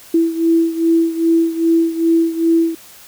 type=beating tone pair; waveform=sine; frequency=330 / 332.5 Hz; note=E4 / E4; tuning=+2 / +15 cents; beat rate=2.5 Hz; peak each=-13 / -17 dBFS; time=0.14-2.75 s; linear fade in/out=5 ms; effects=white hiss -41 dBFS RMS until 3.07 s